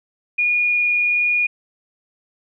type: tone with frequency modulation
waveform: sine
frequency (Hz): 2440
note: D#7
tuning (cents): -34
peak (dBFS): -15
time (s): 0.38-1.47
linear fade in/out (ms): 10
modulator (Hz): 21.3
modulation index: 0.62
effects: none